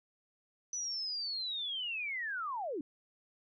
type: linear sweep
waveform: sine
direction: down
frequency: 6000 to 260 Hz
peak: -35 dBFS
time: 0.73-2.81 s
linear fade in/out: 2 ms
effects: none